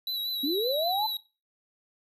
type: tone with vibrato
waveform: square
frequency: 3933 Hz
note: B7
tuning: 8 cents flat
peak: -30 dBFS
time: 0.07-1.17 s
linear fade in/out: 2 ms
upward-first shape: triangle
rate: 5.3 Hz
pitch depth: 48 cents each way
type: linear sweep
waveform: sine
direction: up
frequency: 258.1 to 889 Hz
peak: -26 dBFS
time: 0.43-1.07 s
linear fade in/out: 10 ms
effects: noise-tail reverb RT60 0.3 s tail -18 dB re dry